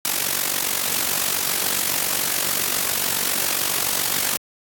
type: noise with amplitude modulation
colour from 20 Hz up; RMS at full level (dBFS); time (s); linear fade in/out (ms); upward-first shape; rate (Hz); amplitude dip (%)
white; -19; 0.05-4.37; 0; sine; 47.2; 70
effects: high-pass 100 Hz 12 dB/octave + AAC 64 kbps